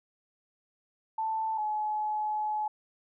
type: tone pair in turn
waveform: sine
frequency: 883 / 851.4 Hz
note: A5 / G#5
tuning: +6 / +43 cents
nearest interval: minor second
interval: 63 cents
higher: first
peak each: -28 dBFS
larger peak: neither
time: 1.18-1.58 / 1.58-2.68 s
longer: second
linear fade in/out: 5 ms
effects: none